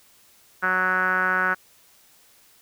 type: tone with low-pass filter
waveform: 5% pulse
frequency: 185 Hz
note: F#3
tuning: in tune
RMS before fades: -22 dBFS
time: 0.62-1.55 s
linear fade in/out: 20 ms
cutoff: 1500 Hz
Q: 6.6
effects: white hiss -56 dBFS RMS until 2.61 s